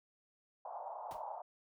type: band-pass noise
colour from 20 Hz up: pink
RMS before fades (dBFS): -45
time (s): 0.65-1.42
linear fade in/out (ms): 5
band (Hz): 640 to 970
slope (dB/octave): 48
type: noise with exponential decay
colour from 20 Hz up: pink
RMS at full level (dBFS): -50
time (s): 1.11-1.25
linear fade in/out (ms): 0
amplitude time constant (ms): 29
effects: none